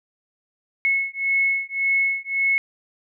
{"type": "beating tone pair", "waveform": "sine", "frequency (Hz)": [2189, 2190.8], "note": ["C#7", "C#7"], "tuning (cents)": [-22, -21], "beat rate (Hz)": 1.8, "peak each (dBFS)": -22, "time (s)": [0.85, 2.58], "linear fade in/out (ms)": 0, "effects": []}